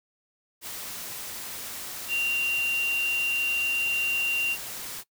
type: tone in noise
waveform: sine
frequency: 2768 Hz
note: F7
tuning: 16 cents flat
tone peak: -23 dBFS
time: 2.08-4.57 s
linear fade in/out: 50 ms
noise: white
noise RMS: -37 dBFS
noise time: 0.61-5.04 s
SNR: +11 dB
effects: noise-tail reverb RT60 0.1 s tail -20 dB re dry